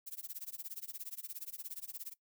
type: noise with tremolo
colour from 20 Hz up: violet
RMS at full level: -42 dBFS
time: 0.06-2.14 s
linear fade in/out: 20 ms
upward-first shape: sine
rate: 17 Hz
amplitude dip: 100%
effects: noise-tail reverb RT60 0.1 s tail -18 dB re dry